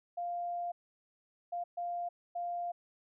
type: tone bursts at uneven times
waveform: sine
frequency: 698.5 Hz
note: F5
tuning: in tune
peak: -34 dBFS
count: 4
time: 0.17-0.72 / 1.52-1.64 / 1.77-2.09 / 2.35-2.72 s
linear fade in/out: 10 ms
effects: none